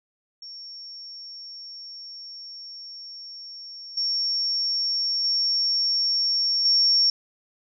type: tone with level steps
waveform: sine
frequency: 5490 Hz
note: F8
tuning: 31 cents flat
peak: -37 / -22 / -20 / -16 dBFS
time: 0.42-7.1 s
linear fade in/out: 2 ms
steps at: 3.97 / 5.24 / 6.65 s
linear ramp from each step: 5 ms
effects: none